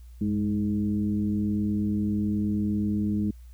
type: tone with frequency modulation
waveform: sine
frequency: 206.5 Hz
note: G#3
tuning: 10 cents flat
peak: -23 dBFS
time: 0.21-3.31 s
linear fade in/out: 5 ms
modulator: 108 Hz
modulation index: 0.84
effects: added 60 Hz sine -43 dBFS peak until 3.53 s + white hiss -65 dBFS RMS until 3.53 s